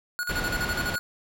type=tone with tremolo; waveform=square; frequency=1450 Hz; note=F#6; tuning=35 cents flat; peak=-27 dBFS; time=0.19-0.99 s; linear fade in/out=0 ms; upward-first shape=square; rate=12 Hz; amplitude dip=70%
type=low-pass noise; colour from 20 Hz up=pink; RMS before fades=-31 dBFS; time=0.29-0.96 s; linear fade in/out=5 ms; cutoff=3900 Hz; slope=12 dB/octave
effects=none